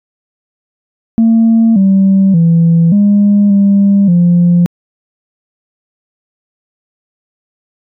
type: tone with pitch steps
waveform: sine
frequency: 226.5 / 193.5 / 166.8 / 203.9 / 199.3 / 174.3 Hz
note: A#3 / G3 / E3 / G#3 / G3 / F3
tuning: -50 / -22 / +21 / -32 / +29 / -3 cents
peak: -3 dBFS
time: 1.18-4.66 s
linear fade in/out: 0 ms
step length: 580 ms
effects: tanh soft clip ceiling -2 dBFS